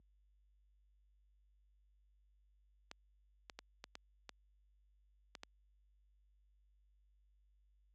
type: clicks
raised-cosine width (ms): 0.2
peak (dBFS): -30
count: 8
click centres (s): 2.914 / 3.498 / 3.59 / 3.841 / 3.954 / 4.293 / 5.352 / 5.434
effects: added 50 Hz sine -45 dBFS peak until 7.94 s + high-pass 200 Hz 12 dB/octave